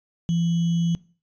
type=tone with sample-and-hold; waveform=sine; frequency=168.9 Hz; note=E3; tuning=42 cents sharp; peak=-19 dBFS; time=0.29-0.95 s; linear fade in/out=0 ms; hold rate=3150 Hz; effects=noise-tail reverb RT60 0.4 s tail -21 dB re dry + resampled to 16000 Hz